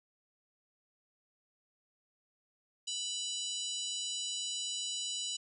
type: harmonic tone with a mistuned harmonic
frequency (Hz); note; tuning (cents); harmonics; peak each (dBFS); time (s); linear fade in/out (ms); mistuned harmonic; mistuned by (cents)
987.8; B5; 0; 3 / 4 / 5 / 6 / 7 / 8 / 9; -39 / -42 / -47 / -49 / -41 / -46 / -51; 2.87-5.37; 10; 6; -80
effects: none